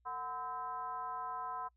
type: tone with frequency modulation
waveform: sine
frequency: 1017 Hz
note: C6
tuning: 50 cents flat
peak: -38 dBFS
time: 0.05-1.69 s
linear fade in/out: 20 ms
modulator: 280 Hz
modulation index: 1
effects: noise-tail reverb RT60 0.1 s tail -26 dB re dry + added 60 Hz sine -70 dBFS peak until 1.76 s